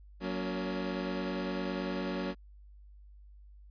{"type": "chord", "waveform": "25% pulse", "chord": "F# major", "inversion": "none", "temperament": "equal with one note detuned", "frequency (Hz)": [185, 233.1, 282.5], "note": ["F#3", "A#3", "C#4"], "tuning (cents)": [0, 0, 33], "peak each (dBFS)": [-32, -36, -34], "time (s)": [0.2, 2.35], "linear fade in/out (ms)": 50, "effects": ["added 50 Hz sine -51 dBFS peak until 3.7 s", "resampled to 11025 Hz"]}